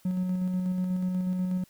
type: tone with tremolo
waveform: triangle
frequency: 183.3 Hz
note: F#3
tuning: 16 cents flat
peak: -22 dBFS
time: 0.05-1.64 s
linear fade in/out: 5 ms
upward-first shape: square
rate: 8.2 Hz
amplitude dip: 30%
effects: tanh soft clip ceiling -18 dBFS + white hiss -61 dBFS RMS until 1.69 s